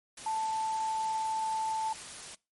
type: tone in noise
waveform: sine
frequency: 880 Hz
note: A5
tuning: in tune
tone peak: -29 dBFS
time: 0.26-1.93 s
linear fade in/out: 5 ms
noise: white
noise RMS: -44 dBFS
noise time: 0.17-2.35 s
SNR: +12 dB
effects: noise-tail reverb RT60 0.3 s tail -25 dB re dry + MP3 48 kbps